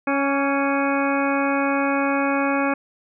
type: harmonic tone with a mistuned harmonic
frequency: 277.2 Hz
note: C#4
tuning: in tune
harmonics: 1 / 2 / 3 / 4 / 5 / 6 / 8 / 9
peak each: -22 / -25 / -27 / -28 / -29 / -30 / -31 / -32 dBFS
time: 0.07-2.74 s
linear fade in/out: 5 ms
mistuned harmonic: 4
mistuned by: +24 cents
effects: none